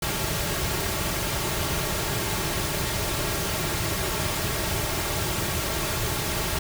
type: noise with comb filter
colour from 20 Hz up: pink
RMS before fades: -27 dBFS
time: 0.02-6.59 s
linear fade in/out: 5 ms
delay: 4 ms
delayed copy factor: -0.55
effects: none